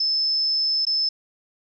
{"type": "tone with dropouts", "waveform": "sine", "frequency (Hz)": 5250, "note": "E8", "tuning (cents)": -8, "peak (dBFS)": -19, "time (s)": [0, 1.09], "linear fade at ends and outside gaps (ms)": 5, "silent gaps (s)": [0.852, 0.867], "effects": []}